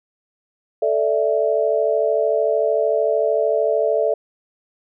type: chord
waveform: sine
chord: A suspended fourth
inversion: none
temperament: just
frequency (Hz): 440 / 586.7 / 660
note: A4 / D5 / E5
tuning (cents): 0 / -2 / +2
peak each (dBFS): -20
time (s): 0.82-4.14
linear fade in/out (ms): 5
effects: none